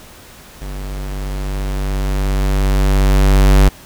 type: tone with level ramp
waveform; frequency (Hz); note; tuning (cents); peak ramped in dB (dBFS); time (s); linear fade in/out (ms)
square; 48.59; G1; -15; -25 to -6; 0.61-3.69; 10
effects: pink hiss -40 dBFS RMS until 3.85 s